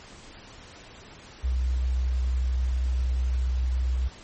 sine tone, 63 Hz, B1, 35 cents sharp, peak -22 dBFS, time 1.43-4.09 s, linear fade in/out 20 ms, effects pink hiss -47 dBFS RMS until 4.23 s + MP3 32 kbps

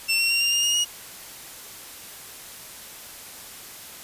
25% pulse tone with pitch steps, 2699 / 2729 / 2759 / 2789 / 2820 / 2851 / 2883 Hz, E7 / F7 / F7 / F7 / F7 / F7 / F#7, +40 / -41 / -22 / -3 / +16 / +35 / -46 cents, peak -16 dBFS, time 0.08-0.85 s, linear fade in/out 20 ms, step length 110 ms, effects white hiss -41 dBFS RMS until 4.03 s + resampled to 32000 Hz

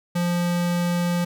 square tone, 174.61 Hz, F3, in tune, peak -21 dBFS, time 0.15-1.25 s, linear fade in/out 10 ms, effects none

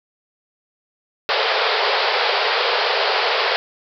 pink band-pass noise, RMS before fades -19 dBFS, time 1.29-3.56 s, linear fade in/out 0 ms, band 410 to 5000 Hz, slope 96 dB/octave, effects none

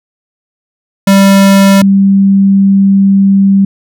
square / sine tone pair in turn, 196 / 196 Hz, G3 / G3, 0 / 0 cents, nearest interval unison, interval 0 cents, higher neither, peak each -3 dBFS, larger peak neither, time 1.07-1.82 / 1.82-3.65 s, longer second, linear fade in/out 5 ms, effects none

